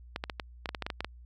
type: clicks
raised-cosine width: 0.3 ms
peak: -17 dBFS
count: 12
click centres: 0.161 / 0.239 / 0.298 / 0.398 / 0.658 / 0.691 / 0.748 / 0.823 / 0.865 / 0.902 / 1.006 / 1.046 s
effects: added 60 Hz sine -48 dBFS peak until 1.25 s